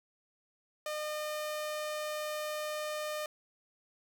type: tone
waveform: sawtooth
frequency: 607 Hz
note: D#5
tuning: 43 cents flat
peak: -31 dBFS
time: 0.86-3.26 s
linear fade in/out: 2 ms
effects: none